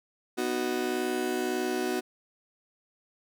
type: chord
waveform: 35% pulse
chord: B major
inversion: none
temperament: just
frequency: 246.9 / 308.7 / 370.4 Hz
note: B3 / D#4 / F#4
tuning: 0 / -14 / +2 cents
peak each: -32 / -33 / -28 dBFS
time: 0.37-2.01 s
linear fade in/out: 20 ms
effects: none